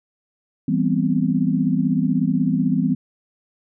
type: chord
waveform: sine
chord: C major seventh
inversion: first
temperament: equal with one note detuned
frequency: 164.81 / 196 / 245.5 / 261.6 Hz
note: E3 / G3 / B3 / C4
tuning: 0 / 0 / -10 / 0 cents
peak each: -22 dBFS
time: 0.68-2.95 s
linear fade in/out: 5 ms
effects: none